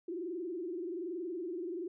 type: tone with frequency modulation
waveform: sine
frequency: 349.2 Hz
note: F4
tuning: in tune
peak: -36 dBFS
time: 0.08-1.88 s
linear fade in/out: 5 ms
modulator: 21.2 Hz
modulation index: 1.3
effects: none